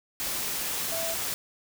sine tone in noise, 659.3 Hz, E5, in tune, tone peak -33 dBFS, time 0.92-1.14 s, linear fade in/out 0 ms, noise white, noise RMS -31 dBFS, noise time 0.2-1.34 s, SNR -5 dB, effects none

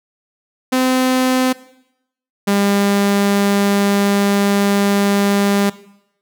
sawtooth tone pair in turn, 257.1 / 200.8 Hz, C4 / G3, -30 / +42 cents, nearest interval major third, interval 428 cents, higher first, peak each -9 dBFS, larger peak neither, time 0.72-1.53 / 2.47-5.7 s, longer second, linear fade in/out 10 ms, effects noise-tail reverb RT60 0.8 s tail -18 dB re dry

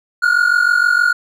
triangle tone pair together, 1411 / 1457.4 Hz, F6 / F#6, +17 / -27 cents, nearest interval minor second, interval 56 cents, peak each -12 dBFS, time 0.22-1.13 s, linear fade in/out 10 ms, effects none

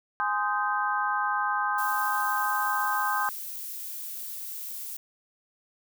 sine chord, Ab major seventh, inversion none, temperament just, 830.6 / 1038.3 / 1245.9 / 1557.4 Hz, Ab5 / C6 / Eb6 / G6, 0 / -14 / +2 / -12 cents, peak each -30 dBFS, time 0.2-3.29 s, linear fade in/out 0 ms
violet noise, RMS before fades -37 dBFS, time 1.78-4.97 s, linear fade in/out 5 ms
effects none

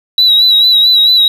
sine tone with vibrato, 3902 Hz, B7, 22 cents flat, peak -3 dBFS, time 0.18-1.28 s, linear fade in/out 2 ms, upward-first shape sine, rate 4.5 Hz, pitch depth 47 cents each way, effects tanh soft clip ceiling -2 dBFS + 7-bit

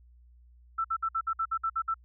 sine tone bursts, 1330 Hz, E6, 15 cents sharp, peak -26 dBFS, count 10, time 0.78-1.943 s, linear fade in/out 10 ms, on 65 ms, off 57 ms, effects added 60 Hz sine -54 dBFS peak until 2.04 s

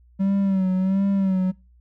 triangle tone with vibrato, 191.6 Hz, G3, 39 cents flat, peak -16 dBFS, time 0.19-1.52 s, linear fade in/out 20 ms, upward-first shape sine, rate 1.4 Hz, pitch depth 57 cents each way, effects noise-tail reverb RT60 0.3 s tail -25 dB re dry + added 60 Hz sine -51 dBFS peak until 1.8 s

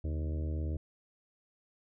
harmonic tone with a mistuned harmonic, 78.2 Hz, D#2, 9 cents sharp, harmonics 1 / 2 / 3 / 4 / 5 / 6 / 7 / 8, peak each -32 / -43 / -47 / -44 / -50 / -52 / -52 / -55 dBFS, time 0.04-0.77 s, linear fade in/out 5 ms, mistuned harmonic 2, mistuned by -120 cents, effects none

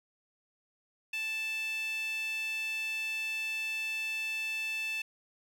sawtooth tone with high-pass filter, 880 Hz, A5, in tune, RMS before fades -35 dBFS, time 1.13-5.02 s, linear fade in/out 5 ms, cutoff 2600 Hz, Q 7.3, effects none

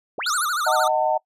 sine linear sweep, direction up, 230 to 11910 Hz, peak -25 dBFS, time 0.18-0.45 s, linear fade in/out 2 ms
square tone with vibrato, 1318.5 Hz, E6, in tune, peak -22 dBFS, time 0.26-0.88 s, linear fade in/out 5 ms, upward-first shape sine, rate 13 Hz, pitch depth 200 cents each way
sine chord, D# diminished, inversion none, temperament just, 622.3 / 746.7 / 896 Hz, D#5 / F#5 / A5, 0 / +16 / +31 cents, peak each -22 dBFS, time 0.66-1.18 s, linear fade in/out 10 ms
effects noise-tail reverb RT60 0.1 s tail -23 dB re dry + resampled to 32000 Hz

